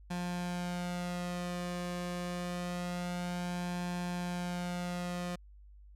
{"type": "tone with flanger", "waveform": "sawtooth", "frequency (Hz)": 176.9, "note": "F3", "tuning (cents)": 23, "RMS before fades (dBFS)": -37, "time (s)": [0.1, 5.36], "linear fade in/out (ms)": 10, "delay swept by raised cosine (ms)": [1.2, 1.75], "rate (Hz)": 0.26, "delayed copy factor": 0.65, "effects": ["added 50 Hz sine -52 dBFS peak until 5.95 s", "low-pass 11000 Hz 12 dB/octave"]}